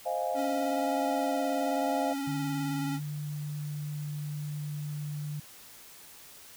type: chord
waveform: sine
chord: F minor seventh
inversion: second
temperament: equal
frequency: 523.3 / 622.3 / 698.5 / 830.6 Hz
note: C5 / Eb5 / F5 / Ab5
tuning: 0 / 0 / 0 / 0 cents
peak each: -35 / -34 / -32 / -36 dBFS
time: 0.05-2.14 s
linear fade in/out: 20 ms
type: tone with vibrato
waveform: square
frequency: 277.2 Hz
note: C#4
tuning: in tune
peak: -32 dBFS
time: 0.34-3 s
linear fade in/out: 50 ms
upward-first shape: square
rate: 19 Hz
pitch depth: 22 cents each way
type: tone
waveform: sine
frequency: 148.5 Hz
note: D3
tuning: 20 cents sharp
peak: -33 dBFS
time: 2.27-5.4 s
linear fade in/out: 5 ms
effects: white hiss -51 dBFS RMS until 6.56 s